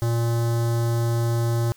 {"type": "tone with notch filter", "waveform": "square", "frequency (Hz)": 116.8, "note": "A#2", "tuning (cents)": 4, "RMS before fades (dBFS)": -22, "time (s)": [0.02, 1.72], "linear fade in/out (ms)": 0, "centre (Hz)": 2500, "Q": 0.81, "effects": ["white hiss -56 dBFS RMS until 1.76 s"]}